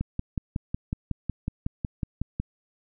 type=click train; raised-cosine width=5 ms; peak=-15 dBFS; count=14; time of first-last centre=0.01-2.4 s; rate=5.44 Hz; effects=none